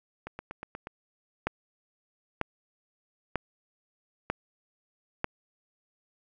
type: two click trains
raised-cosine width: 0.5 ms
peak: -23 / -12 dBFS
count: 6 / 5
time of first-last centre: 0.27-0.871 / 1.47-5.244 s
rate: 8.32 / 1.06 Hz
effects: none